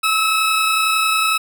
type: tone pair together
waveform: 20% pulse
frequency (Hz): 1295 / 1326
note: E6 / E6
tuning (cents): -31 / +10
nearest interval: unison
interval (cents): 41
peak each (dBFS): -10 / -21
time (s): 0.03-1.38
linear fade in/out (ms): 10
effects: none